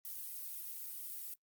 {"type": "noise with flanger", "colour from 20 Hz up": "violet", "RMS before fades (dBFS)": -45, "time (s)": [0.05, 1.34], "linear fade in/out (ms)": 2, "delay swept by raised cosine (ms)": [1.7, 2.26], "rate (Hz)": 3.9, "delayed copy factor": -1, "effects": ["noise-tail reverb RT60 0.1 s tail -25 dB re dry", "Opus 32 kbps"]}